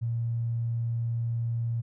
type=tone with tanh clipping; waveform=triangle; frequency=116.54 Hz; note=A#2; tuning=in tune; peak=-26 dBFS; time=0.01-1.82 s; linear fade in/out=20 ms; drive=3 dB; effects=none